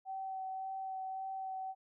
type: tone with vibrato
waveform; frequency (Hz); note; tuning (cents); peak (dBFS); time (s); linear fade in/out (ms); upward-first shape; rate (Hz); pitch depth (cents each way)
sine; 764; G5; -45; -38; 0.05-1.75; 50; sine; 1.8; 11
effects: none